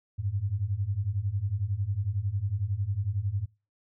sine beating tone pair, 93.7 / 104.7 Hz, F#2 / G#2, +22 / +15 cents, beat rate 11 Hz, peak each -31 / -29 dBFS, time 0.18-3.46 s, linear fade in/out 20 ms, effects noise-tail reverb RT60 0.3 s tail -23 dB re dry

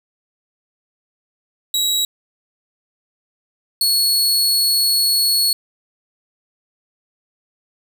sawtooth tone pair in turn, 3867 / 4367 Hz, B7 / C#8, -37 / -27 cents, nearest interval major second, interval 210 cents, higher second, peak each -13 / -11 dBFS, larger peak second, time 1.74-2.05 / 3.81-5.53 s, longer second, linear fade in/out 2 ms, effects none

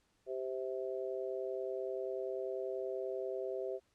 harmonic tone, 130.3 Hz, C3, 7 cents flat, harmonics 3 / 4 / 5, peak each -39 / -41 / -43 dBFS, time 0.26-3.8 s, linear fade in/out 50 ms, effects pink hiss -75 dBFS RMS until 3.94 s + low-pass 9000 Hz 12 dB/octave

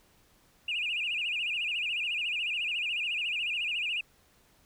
sine tone with vibrato, 2637 Hz, E7, in tune, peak -28 dBFS, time 0.68-4.01 s, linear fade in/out 5 ms, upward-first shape sine, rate 14 Hz, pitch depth 170 cents each way, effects tanh soft clip ceiling -24 dBFS + pink hiss -64 dBFS RMS until 4.65 s

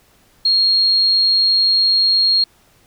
sine tone, 4263 Hz, C8, 32 cents sharp, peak -11 dBFS, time 0.45-2.44 s, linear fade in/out 5 ms, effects pink hiss -54 dBFS RMS until 2.86 s

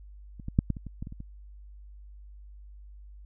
clicks, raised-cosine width 5 ms, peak -30 / -22 / -8 / -15 / -27 / -27 / -23 / -27 / -30 / -28 dBFS, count 10, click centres 0.398 / 0.484 / 0.589 / 0.703 / 0.768 / 0.867 / 1.025 / 1.071 / 1.124 / 1.204 s, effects added 50 Hz sine -45 dBFS peak until 3.25 s

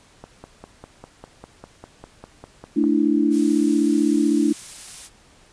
click train, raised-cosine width 1 ms, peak -23 dBFS, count 14, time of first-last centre 0.24-2.84 s, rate 5 Hz
sine chord, A suspended fourth, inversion none, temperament equal, 220 / 293.7 / 329.6 Hz, A3 / D4 / E4, 0 / 0 / 0 cents, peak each -22 / -18 / -21 dBFS, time 2.76-4.53 s, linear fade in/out 10 ms
blue noise, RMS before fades -35 dBFS, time 3.3-5.1 s, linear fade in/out 50 ms
effects pink hiss -53 dBFS RMS until 5.52 s + resampled to 22050 Hz

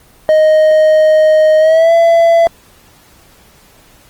triangle tone with pitch glide, 622.3 to 670.8 Hz, D#5 to E5, 0 to +30 cents, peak -3 dBFS, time 0.29-2.47 s, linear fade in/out 0 ms, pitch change +130 cents, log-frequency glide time 1.59-1.93 s, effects pink hiss -45 dBFS RMS until 4.09 s + Opus 24 kbps

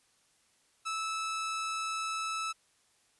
sawtooth tone, 1309 Hz, E6, 13 cents flat, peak -29 dBFS, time 0.85-2.53 s, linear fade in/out 20 ms, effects white hiss -69 dBFS RMS until 3.19 s + resampled to 24000 Hz

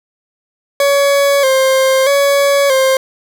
40% pulse tone with vibrato, 545 Hz, C#5, 29 cents flat, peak -8 dBFS, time 0.8-2.97 s, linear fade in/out 2 ms, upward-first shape square, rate 0.79 Hz, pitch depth 54 cents each way, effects none

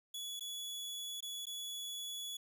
sawtooth tone with dropouts, 3398 Hz, G#7, 39 cents sharp, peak -38 dBFS, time 0.14-2.37 s, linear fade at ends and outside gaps 5 ms, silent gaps 0.396-0.407 / 1.206-1.225 / 1.456-1.467 s, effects none

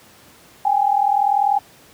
sine tone pair together, 793.8 / 834 Hz, G5 / G#5, +22 / +7 cents, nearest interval minor second, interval 85 cents, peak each -17 dBFS, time 0.65-1.59 s, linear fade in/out 5 ms, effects pink hiss -48 dBFS RMS until 1.93 s + high-pass 100 Hz 12 dB/octave

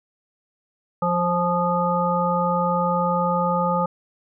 harmonic tone with a mistuned harmonic, 176 Hz, F3, 14 cents sharp, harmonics 1 / 3 / 5 / 7, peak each -24 / -24 / -24 / -24 dBFS, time 1.02-3.86 s, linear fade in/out 5 ms, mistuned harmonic 5, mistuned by -32 cents, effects none

